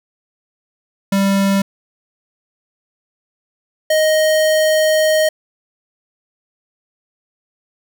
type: tone pair in turn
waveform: square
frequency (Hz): 196.5 / 623.8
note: G3 / D#5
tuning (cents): +4 / +4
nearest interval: octave + minor sixth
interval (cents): 2000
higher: second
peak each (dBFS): -13 / -12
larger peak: second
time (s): 1.12-1.62 / 3.9-5.29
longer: second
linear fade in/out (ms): 5
effects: none